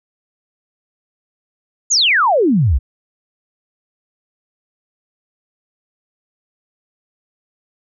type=exponential sweep; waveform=sine; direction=down; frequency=7230 to 55.4 Hz; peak=-10 dBFS; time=1.9-2.79 s; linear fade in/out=20 ms; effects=none